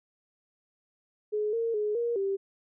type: tone with pitch steps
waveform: sine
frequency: 422.6 / 459.6 / 420.5 / 471.7 / 392 Hz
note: G#4 / A#4 / G#4 / A#4 / G4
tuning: +30 / -25 / +22 / +20 / 0 cents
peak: -26 dBFS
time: 1.32-2.37 s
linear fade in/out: 20 ms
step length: 210 ms
effects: none